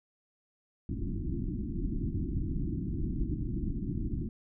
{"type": "low-pass noise", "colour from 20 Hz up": "pink", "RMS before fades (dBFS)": -33, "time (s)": [0.89, 4.29], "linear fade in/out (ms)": 2, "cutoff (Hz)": 350, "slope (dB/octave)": 96, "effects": []}